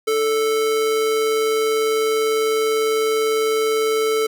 square tone with amplitude modulation, 440 Hz, A4, in tune, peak -16 dBFS, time 0.07-4.27 s, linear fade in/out 10 ms, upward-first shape sine, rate 138 Hz, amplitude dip 30%, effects none

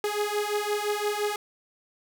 sawtooth beating tone pair, 413.3 / 419.1 Hz, G#4 / G#4, -8 / +16 cents, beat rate 5.8 Hz, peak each -25 dBFS, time 0.04-1.36 s, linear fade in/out 2 ms, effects none

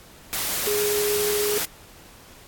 sine tone in noise, 415.3 Hz, G#4, in tune, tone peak -22 dBFS, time 0.67-1.58 s, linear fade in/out 0 ms, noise white, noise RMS -26 dBFS, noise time 0.33-1.65 s, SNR +1 dB, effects pink hiss -48 dBFS RMS until 2.47 s + AAC 64 kbps

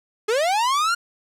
45% pulse linear sweep, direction up, 407.2 to 1433 Hz, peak -18 dBFS, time 0.28-0.95 s, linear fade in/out 10 ms, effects low-pass 9000 Hz 12 dB/octave + 9-bit

